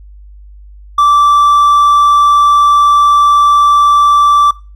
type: tone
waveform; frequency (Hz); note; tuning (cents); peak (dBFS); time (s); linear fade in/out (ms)
triangle; 1166; D6; -13; -3; 0.98-4.51; 5
effects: noise-tail reverb RT60 0.3 s tail -20 dB re dry + added 50 Hz sine -32 dBFS peak until 4.75 s